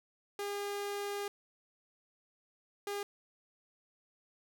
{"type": "tone bursts at uneven times", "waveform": "sawtooth", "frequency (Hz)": 405.4, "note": "G#4", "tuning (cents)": -42, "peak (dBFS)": -32, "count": 2, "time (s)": [[0.39, 1.28], [2.87, 3.03]], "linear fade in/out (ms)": 2, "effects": []}